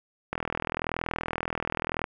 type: click train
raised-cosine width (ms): 0.5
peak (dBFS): -13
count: 71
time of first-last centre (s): 0.33-2.041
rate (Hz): 40.9
effects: none